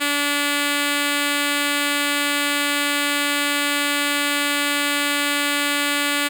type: tone with notch filter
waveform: 5% pulse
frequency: 288.4 Hz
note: D4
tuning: 31 cents flat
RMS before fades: -21 dBFS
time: 0-6.29 s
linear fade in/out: 20 ms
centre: 740 Hz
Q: 1.4
effects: none